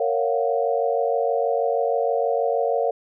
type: chord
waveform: sine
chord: Gb major seventh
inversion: first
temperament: just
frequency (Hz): 462.5 / 555 / 693.7 / 740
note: Bb4 / Db5 / F5 / Gb5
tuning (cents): -14 / +2 / -12 / 0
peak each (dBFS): -23 / -24 / -25 / -28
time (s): 0-2.91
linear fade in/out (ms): 5
effects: none